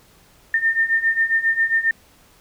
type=beating tone pair; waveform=sine; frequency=1807 / 1814.4 Hz; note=A6 / A#6; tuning=+46 / -47 cents; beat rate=7.4 Hz; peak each=-21 / -18 dBFS; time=0.54-1.91 s; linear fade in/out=2 ms; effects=pink hiss -53 dBFS RMS until 2.4 s